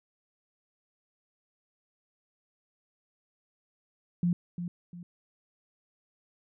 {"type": "tone with echo", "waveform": "sine", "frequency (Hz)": 174.61, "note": "F3", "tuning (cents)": 0, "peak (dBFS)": -23, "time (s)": [4.23, 4.33], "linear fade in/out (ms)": 2, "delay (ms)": 350, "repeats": 2, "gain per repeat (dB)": -9, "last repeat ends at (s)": 5.03, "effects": []}